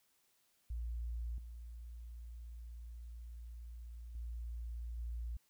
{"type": "tone with level steps", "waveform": "sine", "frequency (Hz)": 58.27, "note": "A#1", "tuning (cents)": 0, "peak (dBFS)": [-37, -46, -40, -38], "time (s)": [0.7, 5.37], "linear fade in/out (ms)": 5, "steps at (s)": [1.38, 4.15, 4.98], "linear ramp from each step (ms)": 2, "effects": ["tanh soft clip ceiling -33 dBFS", "white hiss -75 dBFS RMS until 5.49 s"]}